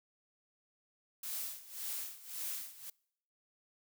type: noise with tremolo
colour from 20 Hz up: blue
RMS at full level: -39 dBFS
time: 1.23-2.9 s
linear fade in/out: 5 ms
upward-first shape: sine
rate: 1.8 Hz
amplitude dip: 85%
effects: noise-tail reverb RT60 0.7 s tail -25 dB re dry